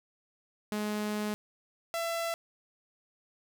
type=tone pair in turn; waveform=sawtooth; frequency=210.5 / 670.2 Hz; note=G#3 / E5; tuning=+24 / +29 cents; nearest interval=octave + minor sixth; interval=2005 cents; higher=second; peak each=-27 dBFS; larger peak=neither; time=0.72-1.34 / 1.94-2.34 s; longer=first; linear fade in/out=0 ms; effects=none